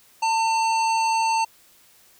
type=harmonic tone; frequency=898 Hz; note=A5; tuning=35 cents sharp; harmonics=1 / 3 / 5 / 7 / 9; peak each=-19 / -29 / -33 / -36 / -38 dBFS; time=0.22-1.45 s; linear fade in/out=10 ms; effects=white hiss -55 dBFS RMS until 2.19 s